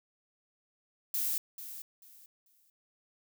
violet noise with echo, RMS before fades -32 dBFS, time 1.14-1.38 s, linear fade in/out 2 ms, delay 440 ms, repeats 3, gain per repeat -12 dB, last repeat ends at 2.7 s, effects none

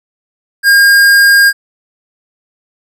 sine tone with hard clipping, 1616 Hz, G#6, 48 cents flat, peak -5 dBFS, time 0.63-1.53 s, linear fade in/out 50 ms, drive 16 dB, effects none

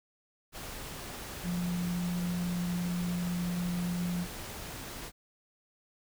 sine tone in noise, 176.2 Hz, F3, 16 cents sharp, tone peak -30 dBFS, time 1.43-4.27 s, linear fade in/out 50 ms, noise pink, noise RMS -42 dBFS, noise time 0.52-5.12 s, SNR +9 dB, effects none

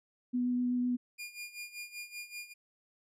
sine tone with vibrato, 246.9 Hz, B3, in tune, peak -28 dBFS, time 0.33-0.97 s, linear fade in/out 20 ms, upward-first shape sine, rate 7.9 Hz, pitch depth 9 cents each way
sawtooth tone with tremolo, 2420 Hz, D#7, 49 cents flat, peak -36 dBFS, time 1.18-2.54 s, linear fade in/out 20 ms, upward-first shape sine, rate 5.2 Hz, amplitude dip 80%
effects resampled to 32000 Hz

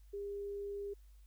sine tone, 403.4 Hz, G4, 50 cents sharp, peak -39 dBFS, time 0.13-0.94 s, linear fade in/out 10 ms, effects added 50 Hz sine -56 dBFS peak until 1.26 s + white hiss -75 dBFS RMS until 1.26 s

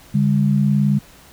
sine tone pair together, 143.55 / 202.6 Hz, D3 / G#3, -39 / -43 cents, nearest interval tritone, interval 596 cents, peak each -16 dBFS, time 0.14-0.99 s, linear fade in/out 10 ms, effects pink hiss -46 dBFS RMS until 1.32 s

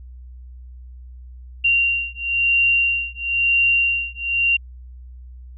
sine beating tone pair, 2765 / 2766 Hz, F7 / F7, -18 / -17 cents, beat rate 1 Hz, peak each -19 dBFS, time 1.64-4.57 s, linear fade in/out 10 ms, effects added 62 Hz sine -36 dBFS peak until 5.57 s

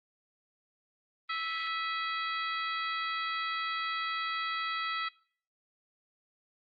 harmonic tone with a mistuned harmonic, 656 Hz, E5, 9 cents flat, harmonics 2 / 3 / 4 / 5 / 6 / 7, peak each -34 / -37 / -42 / -42 / -43 / -47 dBFS, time 1.29-5.09 s, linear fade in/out 10 ms, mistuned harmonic 4, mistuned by -70 cents, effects noise-tail reverb RT60 0.5 s tail -22 dB re dry + Opus 32 kbps

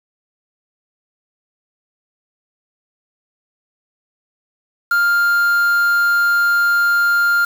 triangle tone with quantisation, 1400 Hz, F6, 4 cents sharp, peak -10 dBFS, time 4.91-7.45 s, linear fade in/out 5 ms, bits 5, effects none

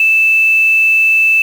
sine tone with quantisation, 2637 Hz, E7, in tune, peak -7 dBFS, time 0-1.42 s, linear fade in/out 2 ms, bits 5, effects none

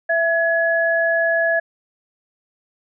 sine tone pair together, 664 / 1689.7 Hz, E5 / G#6, +12 / +29 cents, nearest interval octave + major third, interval 1617 cents, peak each -18 dBFS, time 0.09-1.6 s, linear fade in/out 10 ms, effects none

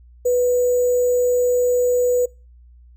sine tone with sample-and-hold, 493.5 Hz, B4, 1 cent flat, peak -14 dBFS, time 0.25-2.26 s, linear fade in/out 10 ms, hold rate 7350 Hz, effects noise-tail reverb RT60 0.3 s tail -25 dB re dry + added 60 Hz sine -44 dBFS peak until 2.96 s

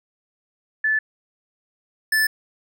sine / square tone pair in turn, 1742 / 1749.8 Hz, A6 / A6, -18 / -10 cents, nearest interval unison, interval 8 cents, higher second, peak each -17 dBFS, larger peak neither, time 0.84-0.99 / 2.12-2.27 s, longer neither, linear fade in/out 5 ms, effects none

